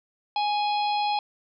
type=harmonic tone with a mistuned harmonic; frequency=830.6 Hz; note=G#5; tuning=in tune; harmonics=1 / 3 / 4 / 5 / 6; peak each=-23 / -35 / -36 / -35 / -41 dBFS; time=0.36-1.19 s; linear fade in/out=2 ms; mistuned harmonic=6; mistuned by=+26 cents; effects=none